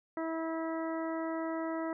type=harmonic tone; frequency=324.8 Hz; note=E4; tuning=26 cents flat; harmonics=1 / 2 / 3 / 4 / 5 / 6; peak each=-35 / -38 / -43 / -44 / -51 / -48 dBFS; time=0.17-1.93 s; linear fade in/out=2 ms; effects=none